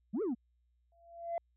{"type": "exponential two-way sweep", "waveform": "sine", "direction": "up then down", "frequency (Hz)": [180, 468.7, 213.4], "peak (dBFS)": -29, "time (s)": [0.13, 0.35], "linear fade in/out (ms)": 20, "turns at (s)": 0.22}
{"type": "tone with exponential growth", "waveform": "sine", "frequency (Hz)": 680, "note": "F5", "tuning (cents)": -46, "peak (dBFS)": -29, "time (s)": [0.92, 1.38], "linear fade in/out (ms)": 2, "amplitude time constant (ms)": 100}
{"effects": ["tanh soft clip ceiling -30 dBFS", "added 60 Hz sine -70 dBFS peak until 1.56 s"]}